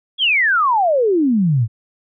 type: exponential sweep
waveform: sine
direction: down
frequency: 3413 to 103.83 Hz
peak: -12 dBFS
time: 0.18-1.68 s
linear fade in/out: 50 ms
effects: none